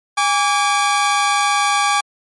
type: tone pair together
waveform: sawtooth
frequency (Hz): 816 / 1154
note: G#5 / D6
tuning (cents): -31 / -31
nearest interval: tritone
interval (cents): 600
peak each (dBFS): -13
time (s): 0.17-2.01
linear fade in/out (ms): 10
effects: MP3 48 kbps